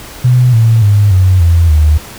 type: tone with pitch steps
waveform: sine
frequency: 124.9 / 113.22 / 102.63 / 93.03 / 84.33 / 76.44 Hz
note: B2 / A2 / G#2 / F#2 / E2 / D#2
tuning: +20 / +50 / -20 / +10 / +40 / -30 cents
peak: -4 dBFS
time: 0.24-1.98 s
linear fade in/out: 10 ms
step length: 290 ms
effects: pink hiss -30 dBFS RMS until 2.18 s